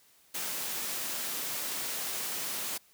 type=high-pass noise; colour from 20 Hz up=white; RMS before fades=-35 dBFS; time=0.34-2.78 s; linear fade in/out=10 ms; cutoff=150 Hz; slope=12 dB/octave; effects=white hiss -63 dBFS RMS until 2.93 s + high-pass 60 Hz 12 dB/octave

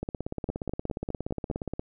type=two click trains; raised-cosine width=2 ms; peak=-18 / -18 dBFS; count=6 / 31; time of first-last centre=0.49-1.512 / 0.03-1.795 s; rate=4.89 / 17 Hz; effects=none

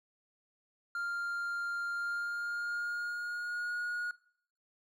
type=tone with pitch glide; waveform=triangle; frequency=1396.9 to 1442.8 Hz; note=F6 to F#6; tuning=0 to -44 cents; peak=-32 dBFS; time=0.95-4.11 s; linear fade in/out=2 ms; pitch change=+56 cents; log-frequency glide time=1.92-3.74 s; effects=noise-tail reverb RT60 0.6 s tail -20 dB re dry

